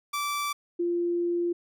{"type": "tone pair in turn", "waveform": ["sawtooth", "sine"], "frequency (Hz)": [1163, 346.4], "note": ["D6", "F4"], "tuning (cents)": [-17, -14], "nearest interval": "octave + major sixth", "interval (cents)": 2097, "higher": "first", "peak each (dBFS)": -24, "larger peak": "neither", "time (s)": [[0.13, 0.53], [0.79, 1.53]], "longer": "second", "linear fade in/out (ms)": 10, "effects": []}